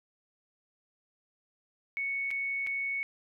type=tone with dropouts; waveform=sine; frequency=2217 Hz; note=C#7; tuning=in tune; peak=-30 dBFS; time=1.97-3.03 s; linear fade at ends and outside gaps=0 ms; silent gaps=2.306-2.312 / 2.666-2.671 s; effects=none